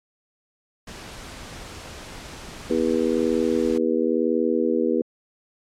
pink noise, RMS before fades -38 dBFS, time 0.87-3.78 s, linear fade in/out 5 ms
harmonic tone, 81 Hz, E2, 30 cents flat, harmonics 3 / 4 / 5 / 6, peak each -24 / -24 / -24 / -24 dBFS, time 2.7-5.02 s, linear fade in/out 5 ms
effects low-pass 8000 Hz 12 dB/octave + MP3 96 kbps

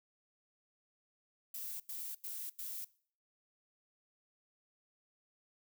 violet noise bursts, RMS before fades -43 dBFS, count 4, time 1.54-2.847 s, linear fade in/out 5 ms, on 260 ms, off 89 ms, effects noise-tail reverb RT60 0.5 s tail -21 dB re dry

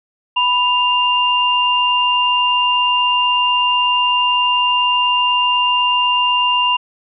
sine tone pair together, 987.8 / 2796 Hz, B5 / F7, 0 / +1 cents, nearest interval octave + tritone, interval 1801 cents, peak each -15 dBFS, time 0.36-6.77 s, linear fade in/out 10 ms, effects none

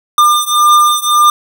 square beating tone pair, 1200 / 1201.8 Hz, D6 / D6, +37 / +40 cents, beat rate 1.8 Hz, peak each -10 / -11 dBFS, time 0.18-1.3 s, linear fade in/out 2 ms, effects none

